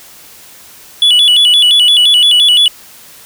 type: tone with vibrato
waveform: triangle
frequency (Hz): 3176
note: G7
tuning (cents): +22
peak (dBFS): -3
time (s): 1.02-2.68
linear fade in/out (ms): 2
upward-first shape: square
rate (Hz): 5.8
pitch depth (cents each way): 130
effects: white hiss -37 dBFS RMS until 3.25 s